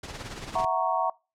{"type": "noise with tremolo", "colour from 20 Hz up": "pink", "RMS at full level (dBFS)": -36, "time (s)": [0.03, 0.65], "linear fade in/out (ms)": 5, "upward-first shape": "sine", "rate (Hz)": 18, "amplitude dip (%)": 55}
{"type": "chord", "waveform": "sine", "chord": "F# dominant seventh", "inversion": "third", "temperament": "equal", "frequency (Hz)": [659.3, 740, 932.3, 1108.7], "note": ["E5", "F#5", "A#5", "C#6"], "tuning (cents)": [0, 0, 0, 0], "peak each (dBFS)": [-29, -28, -28, -29], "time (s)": [0.55, 1.1], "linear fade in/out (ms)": 5}
{"effects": ["noise-tail reverb RT60 0.3 s tail -24 dB re dry", "low-pass 7000 Hz 12 dB/octave"]}